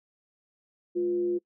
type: tone with frequency modulation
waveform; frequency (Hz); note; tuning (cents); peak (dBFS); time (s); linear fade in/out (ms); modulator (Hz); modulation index
sine; 352.6; F4; +17; -24; 0.95-1.39; 20; 143; 0.27
effects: noise-tail reverb RT60 0.1 s tail -23 dB re dry